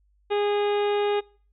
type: harmonic tone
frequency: 411 Hz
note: G#4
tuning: 18 cents flat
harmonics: 1 / 2 / 3 / 4 / 5 / 6 / 7 / 8 / 9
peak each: -22 / -29 / -37 / -40 / -41 / -39 / -40 / -46 / -42 dBFS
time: 0.3-1.21 s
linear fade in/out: 20 ms
effects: noise-tail reverb RT60 0.5 s tail -26 dB re dry + added 50 Hz sine -61 dBFS peak until 1.52 s